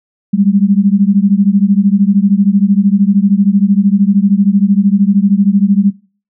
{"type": "beating tone pair", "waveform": "sine", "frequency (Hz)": [194, 207], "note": ["G3", "G#3"], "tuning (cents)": [-18, -5], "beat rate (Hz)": 13, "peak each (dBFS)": -10, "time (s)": [0.33, 5.91], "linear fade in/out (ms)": 10, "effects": ["noise-tail reverb RT60 0.4 s tail -20 dB re dry"]}